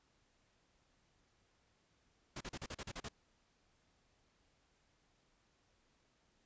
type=noise bursts; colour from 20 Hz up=pink; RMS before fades=-45 dBFS; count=9; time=2.36-3.087 s; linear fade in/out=5 ms; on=47 ms; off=38 ms; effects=pink hiss -75 dBFS RMS until 6.45 s + resampled to 16000 Hz